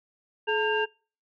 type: tone cluster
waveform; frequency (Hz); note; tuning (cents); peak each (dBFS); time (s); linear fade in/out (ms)
sine; 428.3 / 903 / 1604 / 2786; A4 / A5 / G6 / F7; -47 / +45 / +39 / -5; -26 / -29 / -29 / -30; 0.47-0.86; 20
effects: noise-tail reverb RT60 0.4 s tail -26 dB re dry + tanh soft clip ceiling -12 dBFS

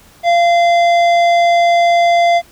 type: tone with tanh clipping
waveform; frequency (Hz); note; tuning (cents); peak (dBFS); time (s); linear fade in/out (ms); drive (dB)
triangle; 689; F5; -24; -10; 0.23-2.42; 50; 17
effects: pink hiss -45 dBFS RMS until 2.51 s

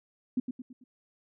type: tone with echo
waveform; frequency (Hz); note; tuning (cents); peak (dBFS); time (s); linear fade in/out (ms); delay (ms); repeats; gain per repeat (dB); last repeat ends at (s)
sine; 251.8; B3; +34; -24; 0.37-0.4; 5; 110; 4; -7; 0.84
effects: none

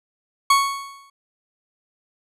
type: tone with exponential decay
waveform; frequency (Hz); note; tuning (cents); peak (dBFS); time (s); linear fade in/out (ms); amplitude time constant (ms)
40% pulse; 1108.7; C#6; 0; -10; 0.5-1.1; 5; 130
effects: low-pass 12000 Hz 12 dB/octave

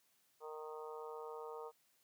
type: harmonic tone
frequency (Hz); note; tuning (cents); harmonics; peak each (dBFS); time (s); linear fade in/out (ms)
154.6; D#3; -11; 3 / 4 / 5 / 6 / 7 / 8; -47 / -57 / -56 / -53 / -57 / -55; 0.4-1.72; 50
effects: white hiss -75 dBFS RMS until 2.03 s + high-pass 100 Hz 12 dB/octave

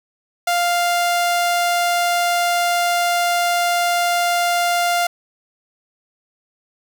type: tone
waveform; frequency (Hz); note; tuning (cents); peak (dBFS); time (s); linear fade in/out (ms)
sawtooth; 698.5; F5; 0; -12; 0.47-5.07; 5
effects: none

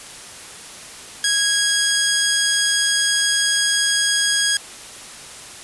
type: tone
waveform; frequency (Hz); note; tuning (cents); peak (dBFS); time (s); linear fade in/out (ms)
10% pulse; 1649; G#6; -13; -7; 1.24-4.57; 2
effects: white hiss -37 dBFS RMS until 5.63 s + resampled to 24000 Hz

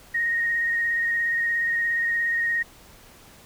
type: tone with vibrato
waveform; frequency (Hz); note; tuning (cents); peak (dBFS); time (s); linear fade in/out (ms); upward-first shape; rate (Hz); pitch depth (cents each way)
sine; 1864.7; A#6; 0; -21; 0.14-2.63; 10; square; 17; 12
effects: pink hiss -50 dBFS RMS until 3.45 s

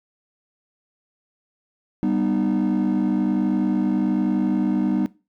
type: chord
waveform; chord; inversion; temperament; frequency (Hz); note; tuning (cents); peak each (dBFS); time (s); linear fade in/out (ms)
triangle; G augmented; none; just; 196 / 245 / 306.2; G3 / B3 / D#4; 0 / -14 / -28; -20; 2.03-5.06; 0
effects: noise-tail reverb RT60 0.3 s tail -21 dB re dry + tanh soft clip ceiling -12 dBFS

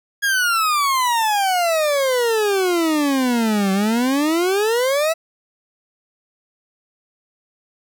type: exponential two-way sweep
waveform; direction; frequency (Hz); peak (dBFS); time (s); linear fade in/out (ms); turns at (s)
40% pulse; down then up; 1662 to 189.5 to 665; -15; 0.22-5.14; 20; 3.72
effects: none

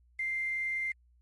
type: tone with quantisation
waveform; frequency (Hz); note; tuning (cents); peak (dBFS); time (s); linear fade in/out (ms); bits
sine; 2093; C7; 0; -30; 0.19-0.92; 5; 9
effects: added 60 Hz sine -61 dBFS peak until 1.21 s + MP3 48 kbps

